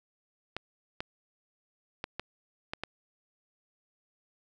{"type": "clicks", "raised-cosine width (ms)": 0.3, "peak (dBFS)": -18, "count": 6, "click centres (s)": [0.566, 1.005, 2.041, 2.196, 2.735, 2.836], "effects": []}